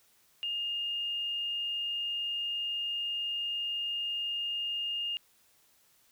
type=tone; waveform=sine; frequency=2829 Hz; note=F7; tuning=22 cents sharp; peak=-31 dBFS; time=0.43-5.17 s; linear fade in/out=0 ms; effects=white hiss -66 dBFS RMS until 6.11 s